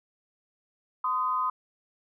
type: tone pair together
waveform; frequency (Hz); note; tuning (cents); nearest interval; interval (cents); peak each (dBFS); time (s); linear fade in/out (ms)
sine; 1027.2 / 1244.5; C6 / D#6; -32 / 0; minor third; 332; -27 / -28; 1.04-1.5; 5
effects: none